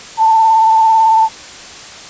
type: tone with vibrato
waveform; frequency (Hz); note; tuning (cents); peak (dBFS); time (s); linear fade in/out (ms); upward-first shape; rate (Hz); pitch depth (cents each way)
sine; 889; A5; +18; -6; 0.17-1.29; 50; sine; 18; 30
effects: white hiss -32 dBFS RMS until 2.09 s + resampled to 16000 Hz